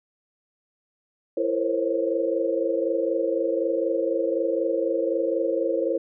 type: tone cluster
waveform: sine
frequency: 335.4 / 458.7 / 520 / 544 Hz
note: E4 / A#4 / C5 / C#5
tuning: +30 / -28 / -11 / -33 cents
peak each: -27 dBFS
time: 1.37-5.98 s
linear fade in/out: 5 ms
effects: none